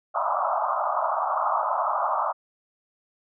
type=band-pass noise; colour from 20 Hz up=white; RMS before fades=-25 dBFS; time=0.14-2.33 s; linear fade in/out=20 ms; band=600 to 1300 Hz; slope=96 dB/octave; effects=none